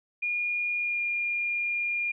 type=tone with pitch glide; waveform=sine; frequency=2430 to 2412 Hz; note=D#7 to D7; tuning=-42 to +46 cents; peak=-26 dBFS; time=0.22-2.12 s; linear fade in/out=10 ms; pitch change=-12 cents; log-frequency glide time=0.77-1.01 s; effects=none